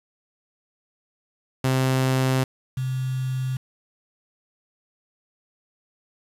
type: tone pair in turn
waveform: sawtooth / sine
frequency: 130.9 / 129.92 Hz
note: C3 / C3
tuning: +1 / -12 cents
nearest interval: unison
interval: 13 cents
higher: first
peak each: -15 / -23 dBFS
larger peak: first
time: 1.64-2.44 / 2.77-3.57 s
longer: neither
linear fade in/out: 5 ms
effects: resampled to 32000 Hz + 7-bit